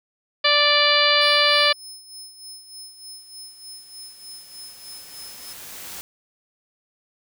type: harmonic tone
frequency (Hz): 586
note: D5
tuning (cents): -4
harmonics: 1 / 2 / 3 / 4 / 5 / 6 / 7 / 8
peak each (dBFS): -23 / -23 / -23 / -23 / -23 / -23 / -23 / -23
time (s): 0.44-1.73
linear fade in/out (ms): 10
type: tone with tremolo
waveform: 25% pulse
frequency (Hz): 5200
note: E8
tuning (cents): -24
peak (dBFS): -31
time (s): 1.21-5.53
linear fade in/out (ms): 5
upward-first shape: sine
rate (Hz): 3.3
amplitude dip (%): 65
type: noise with exponential growth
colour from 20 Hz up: white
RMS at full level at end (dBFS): -35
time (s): 2.1-6.01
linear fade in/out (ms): 0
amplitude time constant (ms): 850
effects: none